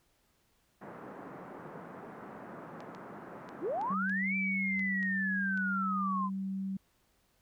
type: band-pass noise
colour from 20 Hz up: pink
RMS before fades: -47 dBFS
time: 0.81-3.95 s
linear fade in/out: 10 ms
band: 160 to 1500 Hz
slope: 24 dB/octave
type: clicks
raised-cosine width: 0.2 ms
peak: -34 dBFS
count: 8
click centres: 2.805 / 2.949 / 3.49 / 3.814 / 4.096 / 4.794 / 5.029 / 5.575 s
type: linear two-way sweep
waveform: sine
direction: up then down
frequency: 246.9 to 2347 to 1006 Hz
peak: -31 dBFS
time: 3.6-6.3 s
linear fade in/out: 50 ms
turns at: 4.36 s
type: tone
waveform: sine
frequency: 192.6 Hz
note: G3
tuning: 30 cents flat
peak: -33 dBFS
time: 3.9-6.77 s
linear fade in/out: 5 ms
effects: pink hiss -72 dBFS RMS until 7.41 s